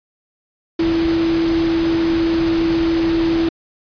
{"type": "tone in noise", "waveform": "sine", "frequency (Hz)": 330.8, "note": "E4", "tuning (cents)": 6, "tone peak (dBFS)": -14, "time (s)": [0.79, 3.49], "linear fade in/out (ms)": 5, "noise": "pink", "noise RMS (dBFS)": -26, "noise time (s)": [0.79, 3.49], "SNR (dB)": 9, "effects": ["resampled to 11025 Hz"]}